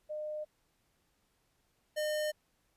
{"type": "tone pair in turn", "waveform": ["sine", "square"], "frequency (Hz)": [608, 608], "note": ["D#5", "D#5"], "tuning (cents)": [-40, -40], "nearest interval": "unison", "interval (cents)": 0, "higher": "neither", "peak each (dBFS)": [-36, -32], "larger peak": "second", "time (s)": [[0.09, 0.45], [1.96, 2.32]], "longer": "neither", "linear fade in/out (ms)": 20, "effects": ["pink hiss -75 dBFS RMS until 2.76 s", "resampled to 32000 Hz"]}